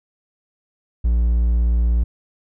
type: tone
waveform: triangle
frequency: 58.27 Hz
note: A#1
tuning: in tune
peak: -12 dBFS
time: 1.04-2.04 s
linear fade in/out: 10 ms
effects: none